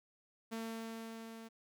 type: tone with level ramp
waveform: sawtooth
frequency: 225.8 Hz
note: A3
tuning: 45 cents sharp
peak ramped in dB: -35 to -45 dBFS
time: 0.51-1.49 s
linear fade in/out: 20 ms
effects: none